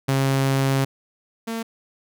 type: tone pair in turn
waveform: sawtooth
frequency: 135.4 / 227.1 Hz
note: C#3 / A#3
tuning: -40 / -45 cents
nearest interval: major sixth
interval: 895 cents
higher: second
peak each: -14 / -22 dBFS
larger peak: first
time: 0.08-0.85 / 1.47-1.63 s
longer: first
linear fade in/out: 10 ms
effects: none